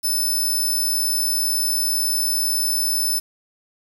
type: tone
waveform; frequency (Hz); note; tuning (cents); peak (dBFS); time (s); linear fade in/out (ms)
10% pulse; 5274; E8; 0; -13; 0.03-3.2; 20
effects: 7-bit